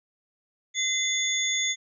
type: tone cluster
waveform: sine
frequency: 2052 / 3495 / 6650 Hz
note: C7 / A7 / G#8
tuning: -34 / -12 / +1 cents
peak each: -28 dBFS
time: 0.74-1.76 s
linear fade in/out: 50 ms
effects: none